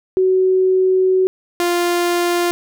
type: tone pair in turn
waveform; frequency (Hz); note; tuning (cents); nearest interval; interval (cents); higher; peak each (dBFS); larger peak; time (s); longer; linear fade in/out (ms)
sine / sawtooth; 374.3 / 348.9; F#4 / F4; +20 / -2; minor second; 122; first; -11; neither; 0.17-1.27 / 1.6-2.51; first; 0
effects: none